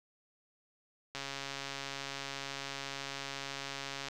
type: click train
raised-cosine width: 0.2 ms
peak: -22 dBFS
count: 406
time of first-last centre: 1.15-4.085 s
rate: 138 Hz
effects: none